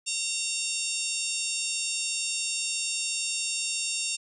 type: harmonic tone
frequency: 917 Hz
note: A#5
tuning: 29 cents flat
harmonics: 3 / 4 / 5 / 6 / 7 / 8 / 9 / 10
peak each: -34 / -37 / -40 / -35 / -40 / -34 / -38 / -36 dBFS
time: 0.06-4.17 s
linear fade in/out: 20 ms
effects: none